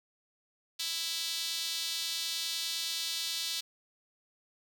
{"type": "tone with high-pass filter", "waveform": "sawtooth", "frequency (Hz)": 329.6, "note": "E4", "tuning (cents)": 0, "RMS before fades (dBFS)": -35, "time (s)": [0.79, 3.61], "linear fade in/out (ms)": 10, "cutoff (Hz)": 3900, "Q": 2.6, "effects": []}